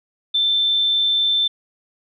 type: tone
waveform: sine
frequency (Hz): 3548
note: A7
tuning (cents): +14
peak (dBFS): -15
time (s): 0.34-1.48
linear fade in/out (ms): 10
effects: none